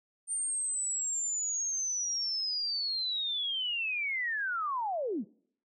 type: linear sweep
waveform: sine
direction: down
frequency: 8930 to 164.81 Hz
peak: -30 dBFS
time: 0.27-5.25 s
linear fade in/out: 50 ms
effects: noise-tail reverb RT60 0.6 s tail -23 dB re dry